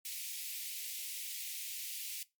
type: high-pass noise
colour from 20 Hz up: white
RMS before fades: -42 dBFS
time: 0.05-2.23 s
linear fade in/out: 2 ms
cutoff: 2100 Hz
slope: 48 dB/octave
effects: noise-tail reverb RT60 0.2 s tail -19 dB re dry + MP3 96 kbps